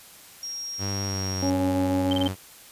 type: tone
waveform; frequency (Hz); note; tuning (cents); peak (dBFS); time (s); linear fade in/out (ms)
sine; 5600; F8; +4; -31; 0.43-1.5; 2
type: tone with pitch glide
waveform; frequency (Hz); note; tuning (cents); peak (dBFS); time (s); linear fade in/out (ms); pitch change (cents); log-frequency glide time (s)
sawtooth; 98.7 to 94.73; G2 to F#2; +12 to +41; -24; 0.78-2.36; 50; -71; 1.03-1.29
type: harmonic tone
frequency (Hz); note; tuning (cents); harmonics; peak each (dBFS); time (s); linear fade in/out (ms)
277.5; C#4; +2; 1 / 2 / 3; -23 / -29 / -33; 1.42-2.28; 10
type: tone bursts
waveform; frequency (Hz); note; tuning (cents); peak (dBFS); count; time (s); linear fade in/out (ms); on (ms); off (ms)
sine; 3129; G7; -4; -25; 4; 2.11-2.278; 5; 21; 28
effects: white hiss -48 dBFS RMS until 2.71 s + resampled to 32000 Hz